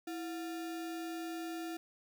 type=tone with sample-and-hold; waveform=sine; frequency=330 Hz; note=E4; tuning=2 cents sharp; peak=-38 dBFS; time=0.07-1.77 s; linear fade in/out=5 ms; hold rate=1050 Hz; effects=none